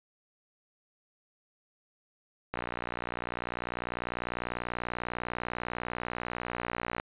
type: click train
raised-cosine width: 0.5 ms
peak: -18 dBFS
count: 269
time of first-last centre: 2.54-6.999 s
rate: 60.1 Hz
effects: resampled to 8000 Hz